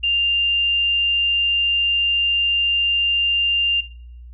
sine tone, 2794 Hz, F7, in tune, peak -16 dBFS, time 0.03-3.81 s, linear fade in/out 10 ms, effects noise-tail reverb RT60 0.6 s tail -18 dB re dry + added 60 Hz sine -36 dBFS peak until 4.33 s

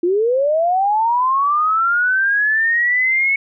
sine linear sweep, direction up, 334.6 to 2213 Hz, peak -13 dBFS, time 0.03-3.36 s, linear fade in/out 5 ms, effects none

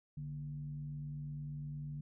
sine tone with frequency modulation, 147 Hz, D3, 2 cents sharp, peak -40 dBFS, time 0.17-2.01 s, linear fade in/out 5 ms, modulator 88.4 Hz, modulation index 0.41, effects none

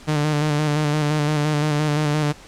sawtooth tone with vibrato, 150 Hz, D3, 37 cents sharp, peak -14 dBFS, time 0.07-2.33 s, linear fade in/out 20 ms, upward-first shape square, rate 5.8 Hz, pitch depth 32 cents each way, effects pink hiss -44 dBFS RMS until 2.47 s + low-pass 8000 Hz 12 dB/octave

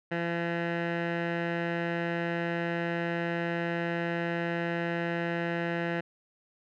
15% pulse tone with low-pass filter, 170 Hz, F3, 46 cents flat, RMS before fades -31 dBFS, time 0.11-6.01 s, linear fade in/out 10 ms, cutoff 2100 Hz, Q 2.5, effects none

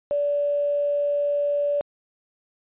sine tone with quantisation, 578 Hz, D5, 28 cents flat, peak -20 dBFS, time 0.11-1.81 s, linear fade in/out 0 ms, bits 8, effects resampled to 8000 Hz

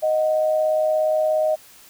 sine tone pair together, 623 / 740 Hz, D#5 / F#5, +2 / 0 cents, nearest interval minor third, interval 298 cents, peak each -17 / -27 dBFS, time 0.02-1.56 s, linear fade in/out 20 ms, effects white hiss -48 dBFS RMS until 1.89 s

